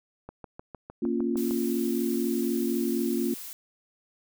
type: click train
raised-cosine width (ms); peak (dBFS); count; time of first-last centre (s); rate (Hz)
1; -26; 9; 0.29-1.51; 6.56
type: chord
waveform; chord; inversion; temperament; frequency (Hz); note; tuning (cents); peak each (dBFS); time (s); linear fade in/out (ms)
sine; Bb minor; none; equal; 233.1 / 277.2 / 349.2; Bb3 / Db4 / F4; 0 / 0 / 0; -28 / -30 / -29; 1.02-3.34; 5
type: noise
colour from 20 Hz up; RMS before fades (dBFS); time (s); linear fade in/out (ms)
blue; -40; 1.37-3.53; 0
effects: none